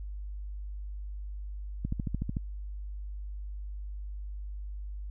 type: click train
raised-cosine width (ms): 5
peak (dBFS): -19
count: 8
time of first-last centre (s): 1.85-2.369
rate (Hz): 13.5
effects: added 50 Hz sine -36 dBFS peak until 5.1 s